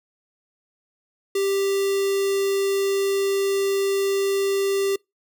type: tone with notch filter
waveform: square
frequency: 393.7 Hz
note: G4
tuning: 8 cents sharp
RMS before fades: -22 dBFS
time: 1.35-4.96 s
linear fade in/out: 5 ms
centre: 1400 Hz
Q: 1.2
effects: noise-tail reverb RT60 0.2 s tail -26 dB re dry